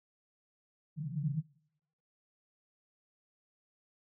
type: band-pass noise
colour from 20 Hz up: pink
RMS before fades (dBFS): -35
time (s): 0.96-1.43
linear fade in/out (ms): 50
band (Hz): 140 to 170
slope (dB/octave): 96
effects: noise-tail reverb RT60 0.8 s tail -24 dB re dry